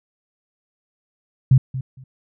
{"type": "tone with echo", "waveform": "sine", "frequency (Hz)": 130.81, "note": "C3", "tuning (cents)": 0, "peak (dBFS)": -8, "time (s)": [1.51, 1.58], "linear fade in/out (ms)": 5, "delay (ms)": 230, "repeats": 2, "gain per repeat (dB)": -15, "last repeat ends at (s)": 2.04, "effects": []}